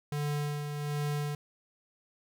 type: tone with tremolo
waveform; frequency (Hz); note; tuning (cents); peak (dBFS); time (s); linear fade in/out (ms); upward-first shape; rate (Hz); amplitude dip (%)
square; 146.83; D3; 0; -30; 0.12-1.35; 2; sine; 1.3; 45
effects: none